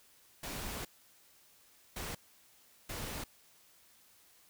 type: noise bursts at uneven times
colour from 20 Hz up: pink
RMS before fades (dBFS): -41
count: 3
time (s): 0.43-0.85 / 1.96-2.15 / 2.89-3.24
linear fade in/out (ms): 5
effects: white hiss -64 dBFS RMS until 4.49 s